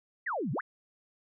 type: exponential two-way sweep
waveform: sine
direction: down then up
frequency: 2093 to 120 to 2093 Hz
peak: -30 dBFS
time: 0.26-0.61 s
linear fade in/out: 10 ms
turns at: 0.52 s
effects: none